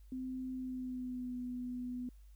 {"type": "tone with pitch glide", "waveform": "sine", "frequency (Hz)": [257.7, 247.9], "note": ["C4", "B3"], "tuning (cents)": [-26, 7], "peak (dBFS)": -38, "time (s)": [0.12, 2.09], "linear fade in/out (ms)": 2, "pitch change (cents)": -67, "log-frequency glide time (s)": [0.55, 1.37], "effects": ["added 50 Hz sine -54 dBFS peak until 2.35 s", "white hiss -75 dBFS RMS until 2.35 s"]}